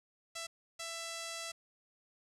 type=tone bursts at uneven times; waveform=5% pulse; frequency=665 Hz; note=E5; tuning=15 cents sharp; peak=-29 dBFS; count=2; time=0.35-0.47 / 0.79-1.52 s; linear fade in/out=10 ms; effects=resampled to 32000 Hz + 10-bit